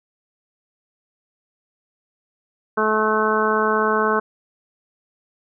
harmonic tone, 216.2 Hz, A3, 30 cents flat, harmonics 1 / 2 / 3 / 4 / 5 / 6 / 7, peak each -26 / -21 / -27 / -27 / -22 / -25 / -24 dBFS, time 2.77-4.2 s, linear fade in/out 10 ms, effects none

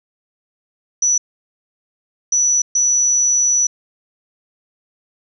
sine tone bursts at uneven times, 5920 Hz, F#8, in tune, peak -12 dBFS, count 3, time 1.02-1.18 / 2.32-2.62 / 2.75-3.67 s, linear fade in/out 5 ms, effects none

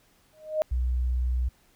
sine tone with exponential growth, 620 Hz, D#5, 6 cents flat, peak -18 dBFS, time 0.33-0.62 s, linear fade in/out 0 ms, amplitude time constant 61 ms
sine tone with vibrato, 62.1 Hz, B1, 10 cents sharp, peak -23 dBFS, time 0.71-1.49 s, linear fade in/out 10 ms, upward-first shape sine, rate 18 Hz, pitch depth 14 cents each way
effects pink hiss -63 dBFS RMS until 1.75 s

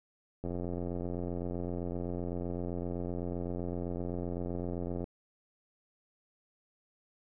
click train, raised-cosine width 2 ms, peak -24 dBFS, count 405, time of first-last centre 0.44-5.041 s, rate 87.8 Hz, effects none

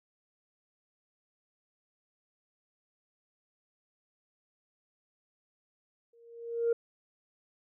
sine tone with exponential growth, 466.2 Hz, A#4, in tune, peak -21 dBFS, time 6.13-6.73 s, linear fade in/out 5 ms, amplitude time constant 130 ms, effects tanh soft clip ceiling -21 dBFS

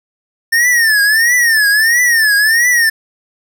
square tone with vibrato, 1800 Hz, A6, 39 cents sharp, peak -9 dBFS, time 0.52-2.9 s, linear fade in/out 10 ms, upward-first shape triangle, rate 1.5 Hz, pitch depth 180 cents each way, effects 7-bit

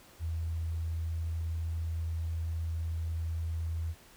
sine tone, 82 Hz, E2, 9 cents flat, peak -31 dBFS, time 0.19-3.95 s, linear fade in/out 50 ms, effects pink hiss -57 dBFS RMS until 4.16 s

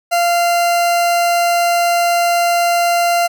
40% pulse tone, 692 Hz, F5, 16 cents flat, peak -11 dBFS, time 0.11-3.28 s, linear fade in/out 20 ms, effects none

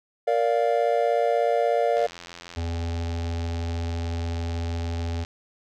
triangle chord, Bb major, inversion none, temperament just, 466.2 / 582.7 / 699.2 Hz, Bb4 / D5 / F5, 0 / -14 / +2 cents, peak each -22 / -22 / -22 dBFS, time 0.27-2.07 s, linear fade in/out 10 ms
click train, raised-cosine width 0.2 ms, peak -22 dBFS, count 284, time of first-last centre 1.97-5.249 s, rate 86.3 Hz
harmonic tone, 84 Hz, E2, 33 cents sharp, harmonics 1 / 3 / 5 / 7 / 9 / 10, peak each -26 / -36 / -40 / -43 / -45 / -46 dBFS, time 2.56-5.25 s, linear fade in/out 20 ms
effects none

